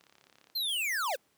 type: click train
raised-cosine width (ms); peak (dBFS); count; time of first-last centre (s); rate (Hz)
0.2; -40; 18; 0.01-0.5; 34.7
type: linear sweep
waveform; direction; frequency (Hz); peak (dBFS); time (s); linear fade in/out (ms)
square; down; 4271 to 466.2; -30; 0.55-1.16; 10
type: noise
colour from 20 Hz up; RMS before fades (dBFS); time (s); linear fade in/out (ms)
violet; -48; 0.68-1.17; 10
effects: pink hiss -70 dBFS RMS until 1.37 s + high-pass 150 Hz 12 dB/octave